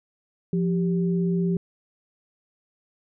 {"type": "tone pair together", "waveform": "sine", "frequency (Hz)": [174.75, 392], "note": ["F3", "G4"], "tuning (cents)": [1, 0], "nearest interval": "octave + major second", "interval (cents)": 1399, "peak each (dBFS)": [-21, -28], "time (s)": [0.53, 1.57], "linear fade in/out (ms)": 2, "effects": []}